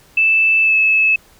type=tone with pitch glide; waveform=sine; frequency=2637 to 2601 Hz; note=E7 to E7; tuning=0 to -24 cents; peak=-10 dBFS; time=0.17-1.16 s; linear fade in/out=5 ms; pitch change=-24 cents; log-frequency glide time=0.62-0.76 s; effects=pink hiss -49 dBFS RMS until 1.39 s